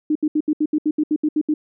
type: tone bursts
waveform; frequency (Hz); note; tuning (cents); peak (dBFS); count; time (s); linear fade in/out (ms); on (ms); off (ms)
sine; 304.4; D#4; -38; -15; 12; 0.1-1.54; 5; 54; 72
effects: none